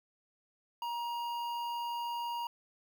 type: tone with notch filter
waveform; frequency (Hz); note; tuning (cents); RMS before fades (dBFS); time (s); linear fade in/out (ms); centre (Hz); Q
square; 946; A#5; +25; -37; 0.82-2.47; 2; 8300; 0.55
effects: none